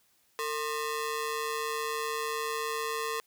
sawtooth ring-modulated tone, 757 Hz, F#5, 39 cents sharp, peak -24 dBFS, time 0.39-3.2 s, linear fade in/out 0 ms, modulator 305 Hz, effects white hiss -68 dBFS RMS until 3.26 s

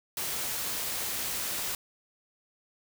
white noise, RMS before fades -33 dBFS, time 0.17-1.75 s, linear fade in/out 2 ms, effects none

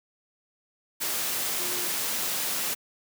sine tone in noise, 356.5 Hz, F4, 36 cents sharp, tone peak -39 dBFS, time 1.58-1.89 s, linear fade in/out 20 ms, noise white, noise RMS -29 dBFS, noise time 1-2.75 s, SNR -13 dB, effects high-pass 150 Hz 12 dB/octave

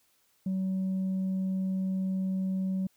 sine tone, 189.1 Hz, F#3, 38 cents sharp, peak -25 dBFS, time 0.46-2.87 s, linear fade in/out 5 ms, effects tanh soft clip ceiling -26 dBFS + white hiss -69 dBFS RMS until 2.96 s

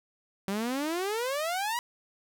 sawtooth exponential sweep, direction up, 190 to 987.8 Hz, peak -25 dBFS, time 0.48-1.79 s, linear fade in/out 0 ms, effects none

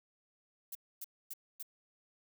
violet noise bursts, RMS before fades -43 dBFS, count 4, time 0.72-1.628 s, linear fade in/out 5 ms, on 32 ms, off 260 ms, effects none

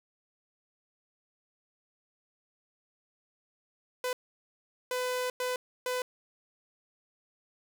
sawtooth tone bursts at uneven times, 502 Hz, B4, 28 cents sharp, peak -26 dBFS, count 4, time 4.04-4.13 / 4.91-5.3 / 5.4-5.56 / 5.86-6.02 s, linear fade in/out 2 ms, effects 11-bit

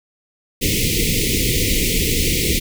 pink band-stop noise, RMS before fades -18 dBFS, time 0.61-2.6 s, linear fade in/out 20 ms, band 500 to 2000 Hz, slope 96 dB/octave, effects none

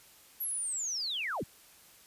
sine linear sweep, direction down, 11780 to 41.2 Hz, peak -32 dBFS, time 0.4-1.44 s, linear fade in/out 10 ms, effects white hiss -58 dBFS RMS until 2.06 s + resampled to 32000 Hz

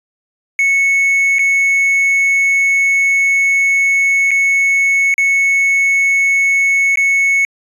triangle tone with dropouts, 2206 Hz, C#7, 9 cents flat, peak -8 dBFS, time 0.59-7.45 s, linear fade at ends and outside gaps 1 ms, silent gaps 1.385-1.392 / 4.308-4.314 / 5.141-5.18 / 6.957-6.973 s, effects resampled to 24000 Hz

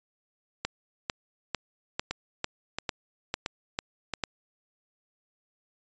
two click trains, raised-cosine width 0.2 ms, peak -11 / -13 dBFS, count 9 / 4, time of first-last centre 0.65-4.237 / 2.11-4.137 s, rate 2.23 / 1.48 Hz, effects resampled to 16000 Hz

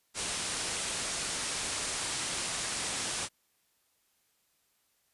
white low-pass noise, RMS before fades -35 dBFS, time 0.14-3.29 s, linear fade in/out 50 ms, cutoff 10000 Hz, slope 96 dB/octave, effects white hiss -73 dBFS RMS until 5.13 s + resampled to 32000 Hz

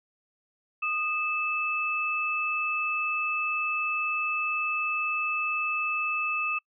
sine tone pair together, 1234 / 2621 Hz, D#6 / E7, -15 / -11 cents, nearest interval octave + minor second, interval 1304 cents, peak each -31 / -27 dBFS, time 0.82-6.59 s, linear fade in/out 10 ms, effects noise-tail reverb RT60 0.1 s tail -26 dB re dry

